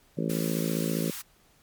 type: harmonic tone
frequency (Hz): 55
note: A1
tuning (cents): 0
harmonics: 3 / 4 / 5 / 6 / 7 / 8 / 9 / 10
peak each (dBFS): -30 / -32 / -34 / -36 / -37 / -38 / -39 / -40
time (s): 0.17-1.11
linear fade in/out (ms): 10
type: high-pass noise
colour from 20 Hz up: white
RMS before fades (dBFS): -38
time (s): 0.29-1.22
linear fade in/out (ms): 10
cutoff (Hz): 990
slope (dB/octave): 24
effects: pink hiss -62 dBFS RMS until 1.62 s + MP3 96 kbps